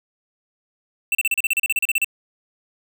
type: tone bursts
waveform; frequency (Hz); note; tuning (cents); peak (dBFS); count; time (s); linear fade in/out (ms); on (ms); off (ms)
square; 2679; E7; +27; -17; 15; 1.12-2.045; 2; 29; 35
effects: 9-bit